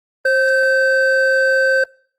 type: tone pair together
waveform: triangle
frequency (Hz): 531 / 1547.7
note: C5 / G6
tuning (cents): +25 / -23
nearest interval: octave + perfect fifth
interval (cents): 1852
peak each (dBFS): -13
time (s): 0.25-1.84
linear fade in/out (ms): 5
effects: noise-tail reverb RT60 0.5 s tail -25 dB re dry + Opus 24 kbps